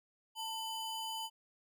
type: ring-modulated tone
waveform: square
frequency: 1953 Hz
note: B6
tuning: 20 cents flat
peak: -36 dBFS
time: 0.35-1.3 s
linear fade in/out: 50 ms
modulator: 1060 Hz
effects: none